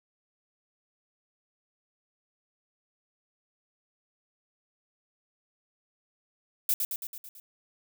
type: noise with echo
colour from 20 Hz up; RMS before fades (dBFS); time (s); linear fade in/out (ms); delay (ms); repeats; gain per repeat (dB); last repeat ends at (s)
violet; -25; 6.69-6.74; 2; 110; 6; -4; 7.4
effects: none